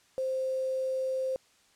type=tone with quantisation; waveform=sine; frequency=523.3 Hz; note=C5; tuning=in tune; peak=-28 dBFS; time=0.18-1.36 s; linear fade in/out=0 ms; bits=8; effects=white hiss -64 dBFS RMS until 1.75 s + low-pass 8000 Hz 12 dB/octave